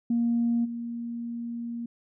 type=tone with level steps; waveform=sine; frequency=235 Hz; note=A#3; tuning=14 cents sharp; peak=-21 / -31 dBFS; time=0.1-1.86 s; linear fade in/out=5 ms; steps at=0.64 s; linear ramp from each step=20 ms; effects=tanh soft clip ceiling -17 dBFS

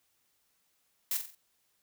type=noise with echo; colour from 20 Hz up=blue; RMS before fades=-31 dBFS; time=1.11-1.17 s; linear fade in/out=2 ms; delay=45 ms; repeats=4; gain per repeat=-7 dB; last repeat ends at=1.35 s; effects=white hiss -74 dBFS RMS until 1.82 s

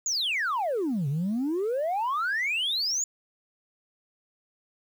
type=exponential two-way sweep; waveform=sine; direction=down then up; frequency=7040 to 133.5 to 7040 Hz; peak=-23 dBFS; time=0.06-3.04 s; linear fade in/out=2 ms; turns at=1.08 s; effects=tanh soft clip ceiling -23 dBFS + 9-bit

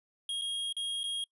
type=tone with dropouts; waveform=square; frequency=3264 Hz; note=G#7; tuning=31 cents flat; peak=-33 dBFS; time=0.29-1.24 s; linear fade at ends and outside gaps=2 ms; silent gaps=0.413-0.418 / 0.726-0.766 / 1.033-1.039 s; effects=noise-tail reverb RT60 0.1 s tail -26 dB re dry + resampled to 24000 Hz

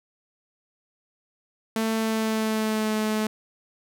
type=tone with pitch glide; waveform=sawtooth; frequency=222.5 to 215.7 Hz; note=A3 to A3; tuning=+20 to -34 cents; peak=-19 dBFS; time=1.76-3.27 s; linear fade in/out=2 ms; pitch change=-54 cents; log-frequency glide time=1.96-2.95 s; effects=none

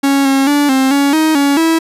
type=tone with pitch steps; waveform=45% pulse; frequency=276.7 / 271.1 / 289.5 / 264.7 / 281.2 / 314.5 / 281.8 / 326 Hz; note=C#4 / C#4 / D4 / C4 / C#4 / D#4 / C#4 / E4; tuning=-3 / -38 / -25 / +20 / +25 / +19 / +29 / -19 cents; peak=-9 dBFS; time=0.03-1.79 s; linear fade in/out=10 ms; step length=220 ms; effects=resampled to 32000 Hz

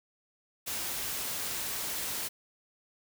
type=noise; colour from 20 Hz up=white; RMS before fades=-35 dBFS; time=0.66-2.29 s; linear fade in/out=20 ms; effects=none

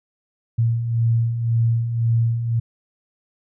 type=beating tone pair; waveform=sine; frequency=114.1 / 116 Hz; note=A#2 / A#2; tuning=-37 / -8 cents; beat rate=1.9 Hz; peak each=-25 / -17 dBFS; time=0.58-2.6 s; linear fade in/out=10 ms; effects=none

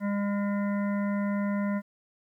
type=harmonic tone; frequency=202.4 Hz; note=G#3; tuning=44 cents flat; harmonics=1 / 3 / 5 / 7 / 9 / 10; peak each=-26 / -36 / -40 / -43 / -45 / -46 dBFS; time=0-1.82 s; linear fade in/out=50 ms; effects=11-bit

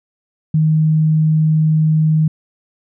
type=tone; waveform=sine; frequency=156.4 Hz; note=D#3; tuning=9 cents sharp; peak=-10 dBFS; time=0.54-2.28 s; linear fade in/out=5 ms; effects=none

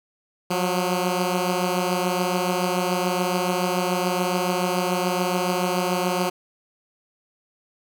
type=beating tone pair; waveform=10% pulse; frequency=179.2 / 186.2 Hz; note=F3 / F#3; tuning=+45 / +11 cents; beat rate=7 Hz; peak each=-14 / -19 dBFS; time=0.5-6.3 s; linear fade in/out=10 ms; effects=none

